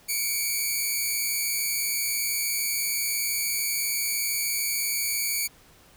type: tone pair together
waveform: 5% pulse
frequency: 2217 / 2330 Hz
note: C#7 / D7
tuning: 0 / -14 cents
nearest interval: minor second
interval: 86 cents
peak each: -18 dBFS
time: 0.08-5.48 s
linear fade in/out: 20 ms
effects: pink hiss -55 dBFS RMS until 5.96 s